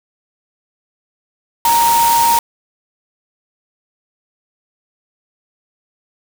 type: tone in noise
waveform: sine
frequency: 932.3 Hz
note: A#5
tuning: in tune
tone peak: -10 dBFS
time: 1.65-2.39 s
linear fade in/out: 2 ms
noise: white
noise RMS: -19 dBFS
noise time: 1.65-2.39 s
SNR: +6 dB
effects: none